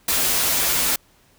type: noise with comb filter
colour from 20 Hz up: white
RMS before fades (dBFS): -20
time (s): 0.08-0.96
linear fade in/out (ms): 5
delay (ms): 9.8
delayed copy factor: -0.9
effects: pink hiss -57 dBFS RMS until 1.38 s